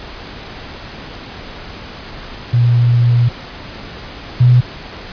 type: tone pair in turn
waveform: sine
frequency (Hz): 120 / 123.59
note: B2 / B2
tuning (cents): -49 / +2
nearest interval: minor second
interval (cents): 51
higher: second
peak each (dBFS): -8 / -5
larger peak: second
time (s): 2.53-3.29 / 4.4-4.61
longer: first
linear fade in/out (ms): 10
effects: pink hiss -31 dBFS RMS until 5.12 s + resampled to 11025 Hz